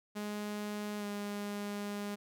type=tone with pitch glide; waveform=sawtooth; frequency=208.3 to 204.6 Hz; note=G#3 to G#3; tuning=+5 to -26 cents; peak=-33 dBFS; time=0.15-2.16 s; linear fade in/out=20 ms; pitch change=-31 cents; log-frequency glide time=0.98-1.05 s; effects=none